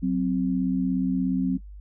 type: tone pair together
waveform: sine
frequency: 184.64 / 261.6 Hz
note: F#3 / C4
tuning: -3 / 0 cents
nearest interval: tritone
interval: 603 cents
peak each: -24 dBFS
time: 0.02-1.58 s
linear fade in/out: 20 ms
effects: noise-tail reverb RT60 0.1 s tail -18 dB re dry + added 50 Hz sine -39 dBFS peak until 1.8 s